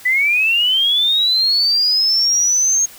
sine linear sweep, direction up, 1968 to 6500 Hz, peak -12 dBFS, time 0.05-2.86 s, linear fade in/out 10 ms, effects white hiss -40 dBFS RMS until 2.98 s

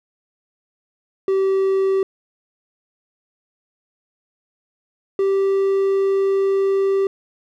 triangle tone pair in turn, 385.7 / 390.4 Hz, G4 / G4, -28 / -7 cents, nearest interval unison, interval 21 cents, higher second, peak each -13 dBFS, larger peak neither, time 1.28-2.03 / 5.19-7.07 s, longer second, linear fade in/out 2 ms, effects none

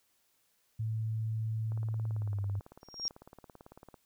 sine tone with pitch glide, 110.6 to 99.68 Hz, A2 to G2, +9 to +29 cents, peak -31 dBFS, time 0.79-2.6 s, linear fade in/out 10 ms, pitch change -180 cents, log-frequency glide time 2.09-2.4 s
click train, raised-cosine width 1 ms, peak -36 dBFS, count 41, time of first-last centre 1.72-3.942 s, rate 18 Hz
sine tone with exponential growth, 5580 Hz, F8, 2 cents flat, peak -28 dBFS, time 2.81-3.08 s, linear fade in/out 0 ms, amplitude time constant 58 ms
effects white hiss -73 dBFS RMS until 4.05 s

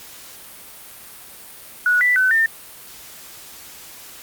sine tone with pitch steps, 1465 / 1976 / 1515 / 1805 Hz, F#6 / B6 / F#6 / A6, -18 / 0 / +40 / +44 cents, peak -13 dBFS, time 1.86-2.46 s, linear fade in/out 2 ms, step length 150 ms, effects white hiss -40 dBFS RMS until 4.22 s + Opus 48 kbps

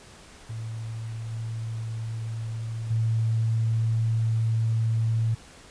sine tone with level steps, 112.6 Hz, A2, 40 cents sharp, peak -31 / -29 / -21 dBFS, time 0.49-5.35 s, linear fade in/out 10 ms, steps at 1.32 / 2.9 s, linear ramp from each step 10 ms, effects pink hiss -49 dBFS RMS until 5.7 s + resampled to 22050 Hz

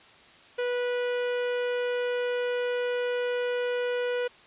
45% pulse tone, 490 Hz, B4, 14 cents flat, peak -26 dBFS, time 0.58-4.28 s, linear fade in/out 10 ms, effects white hiss -53 dBFS RMS until 4.46 s + resampled to 8000 Hz

